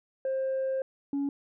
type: tone pair in turn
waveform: sine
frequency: 530 / 280.8 Hz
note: C5 / C#4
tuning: +22 / +22 cents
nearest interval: major seventh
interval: 1100 cents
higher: first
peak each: -25 dBFS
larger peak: neither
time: 0.25-0.82 / 1.13-1.29 s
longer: first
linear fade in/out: 2 ms
effects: tanh soft clip ceiling -25 dBFS